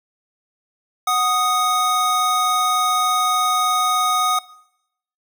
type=tone pair together; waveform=square; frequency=738 / 1244.5 Hz; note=F#5 / D#6; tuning=-5 / 0 cents; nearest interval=major sixth; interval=905 cents; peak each=-23 / -18 dBFS; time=1.07-4.39 s; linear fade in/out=5 ms; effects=noise-tail reverb RT60 0.8 s tail -20 dB re dry